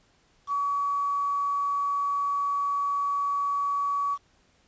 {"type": "tone with quantisation", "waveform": "sine", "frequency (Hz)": 1134, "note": "C#6", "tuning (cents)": 39, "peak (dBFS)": -24, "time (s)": [0.47, 4.18], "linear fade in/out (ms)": 50, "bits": 8, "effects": ["pink hiss -64 dBFS RMS until 4.67 s", "resampled to 16000 Hz"]}